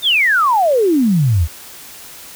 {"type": "exponential sweep", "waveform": "sine", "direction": "down", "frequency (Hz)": [3729, 72.7], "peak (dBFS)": -10, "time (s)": [0.02, 1.48], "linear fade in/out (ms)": 50, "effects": ["white hiss -36 dBFS RMS until 2.35 s"]}